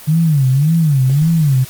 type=tone with vibrato; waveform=sine; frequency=146.83 Hz; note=D3; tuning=in tune; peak=-9 dBFS; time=0.07-1.65 s; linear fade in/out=20 ms; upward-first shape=sine; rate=1.8 Hz; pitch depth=220 cents each way; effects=white hiss -35 dBFS RMS until 1.69 s + Opus 24 kbps